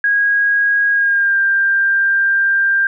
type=tone with pitch glide; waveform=sine; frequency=1643 to 1588.9 Hz; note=G#6 to G6; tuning=-19 to +23 cents; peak=-11 dBFS; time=0.04-2.87 s; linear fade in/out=2 ms; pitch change=-58 cents; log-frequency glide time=0.9-1.38 s; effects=none